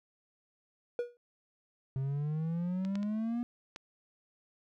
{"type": "tone with exponential decay", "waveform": "triangle", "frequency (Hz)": 481.8, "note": "B4", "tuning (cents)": -43, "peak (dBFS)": -25, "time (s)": [0.99, 1.17], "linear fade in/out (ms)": 1, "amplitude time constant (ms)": 37}
{"type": "exponential sweep", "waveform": "triangle", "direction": "up", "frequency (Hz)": [131.5, 243.1], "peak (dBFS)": -29, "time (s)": [1.96, 3.43], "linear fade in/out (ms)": 0}
{"type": "clicks", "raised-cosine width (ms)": 0.2, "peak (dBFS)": [-30, -26, -32, -26], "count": 4, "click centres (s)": [2.85, 2.955, 3.03, 3.761]}
{"effects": []}